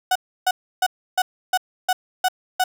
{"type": "tone bursts", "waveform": "35% pulse", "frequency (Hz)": 740, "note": "F#5", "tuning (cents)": 0, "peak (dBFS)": -14, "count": 8, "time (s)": [0.11, 2.64], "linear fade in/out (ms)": 5, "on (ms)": 45, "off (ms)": 310, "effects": []}